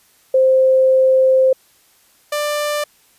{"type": "tone pair in turn", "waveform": ["sine", "sawtooth"], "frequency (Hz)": [523.3, 592.4], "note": ["C5", "D5"], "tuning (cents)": [0, 15], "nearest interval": "major second", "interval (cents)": 215, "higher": "second", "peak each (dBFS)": [-9, -14], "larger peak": "first", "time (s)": [[0.34, 1.53], [2.32, 2.84]], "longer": "first", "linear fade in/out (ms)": 5, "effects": ["white hiss -54 dBFS RMS until 3.18 s", "resampled to 32000 Hz"]}